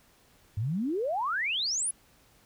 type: exponential sweep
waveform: sine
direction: up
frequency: 96.3 to 10740 Hz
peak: -27 dBFS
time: 0.57-1.91 s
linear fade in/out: 5 ms
effects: pink hiss -62 dBFS RMS until 2.45 s